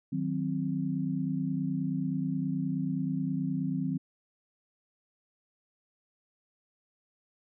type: chord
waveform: sine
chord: C diminished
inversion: first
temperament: equal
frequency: 155.56 / 185 / 261.6 Hz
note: Eb3 / Gb3 / C4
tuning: 0 / 0 / 0 cents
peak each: -33 / -33 / -32 dBFS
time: 0.12-3.98 s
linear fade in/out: 10 ms
effects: none